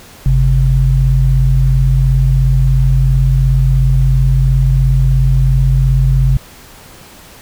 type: tone pair together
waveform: sine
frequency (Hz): 49.6 / 132.5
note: G1 / C3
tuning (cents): +21 / +22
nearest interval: octave + perfect fourth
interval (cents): 1701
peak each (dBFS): -10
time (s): 0.26-6.37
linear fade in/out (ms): 0
effects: pink hiss -38 dBFS RMS until 7.41 s